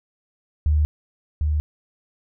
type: tone pair in turn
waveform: sine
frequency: 75.5 / 75.5 Hz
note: D2 / D2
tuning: +48 / +48 cents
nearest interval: unison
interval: 0 cents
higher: neither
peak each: -15 / -18 dBFS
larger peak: first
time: 0.66-0.85 / 1.41-1.6 s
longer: neither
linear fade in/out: 0 ms
effects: none